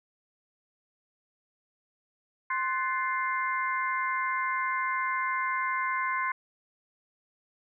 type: harmonic tone with a mistuned harmonic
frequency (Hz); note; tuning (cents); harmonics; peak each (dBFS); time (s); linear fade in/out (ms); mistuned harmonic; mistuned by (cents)
349.2; F4; 0; 3 / 4 / 5 / 6; -29 / -35 / -37 / -33; 2.5-6.32; 5; 4; +120
effects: none